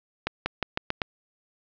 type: accelerating click train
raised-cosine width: 0.3 ms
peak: -9 dBFS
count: 6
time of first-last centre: 0.27-1.018 s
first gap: 190 ms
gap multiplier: 0.88
effects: low-pass 5000 Hz 12 dB/octave